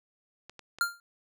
clicks, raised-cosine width 0.2 ms, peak -28 dBFS, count 3, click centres 0.496 / 0.593 / 0.786 s
square tone with exponential decay, 1396 Hz, F6, 1 cent flat, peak -21 dBFS, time 0.81-1 s, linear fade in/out 1 ms, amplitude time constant 40 ms
effects none

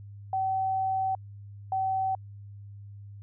sine tone pair in turn, 764 / 764 Hz, G5 / G5, -45 / -45 cents, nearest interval unison, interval 0 cents, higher neither, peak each -25 dBFS, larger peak neither, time 0.33-1.15 / 1.72-2.15 s, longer first, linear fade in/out 2 ms, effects added 101 Hz sine -42 dBFS peak until 3.22 s

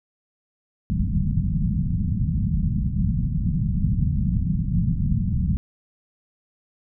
white low-pass noise, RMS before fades -22 dBFS, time 0.9-5.57 s, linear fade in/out 0 ms, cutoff 200 Hz, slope 48 dB/octave, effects none

